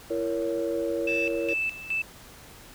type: chord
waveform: sine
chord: A# diminished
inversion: second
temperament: just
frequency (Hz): 335.6 / 466.2 / 559.4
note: E4 / A#4 / C#5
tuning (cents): +31 / 0 / +16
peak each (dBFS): -29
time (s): 0.1-1.54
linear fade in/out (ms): 10
type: tone with tremolo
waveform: sine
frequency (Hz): 2637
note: E7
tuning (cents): 0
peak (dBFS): -24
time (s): 1.07-2.02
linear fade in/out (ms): 5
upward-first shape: square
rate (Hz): 2.4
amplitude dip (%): 80
effects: tanh soft clip ceiling -18 dBFS + pink hiss -48 dBFS RMS until 2.74 s